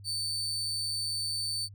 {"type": "tone with amplitude modulation", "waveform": "35% pulse", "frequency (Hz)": 4539, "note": "C#8", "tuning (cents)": 40, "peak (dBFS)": -28, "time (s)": [0.04, 1.69], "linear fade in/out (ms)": 50, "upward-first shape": "sine", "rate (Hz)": 151, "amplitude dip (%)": 25, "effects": ["added 100 Hz sine -46 dBFS peak until 1.74 s"]}